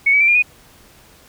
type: tone with pitch steps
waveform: sine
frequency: 2217 / 2279 / 2343 / 2409 / 2477 Hz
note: C#7 / C#7 / D7 / D7 / D#7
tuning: 0 / +47 / -5 / +43 / -8 cents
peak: -10 dBFS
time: 0.06-0.425 s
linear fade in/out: 10 ms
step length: 73 ms
effects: pink hiss -48 dBFS RMS until 1.28 s